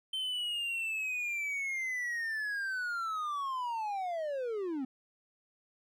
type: linear sweep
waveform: triangle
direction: down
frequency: 3105 to 249.8 Hz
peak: -31 dBFS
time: 0.13-4.85 s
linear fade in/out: 5 ms
effects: none